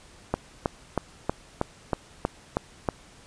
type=click train; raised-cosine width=1 ms; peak=-9 dBFS; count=9; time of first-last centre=0.34-2.888 s; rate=3.14 Hz; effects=pink hiss -52 dBFS RMS until 3.26 s + resampled to 22050 Hz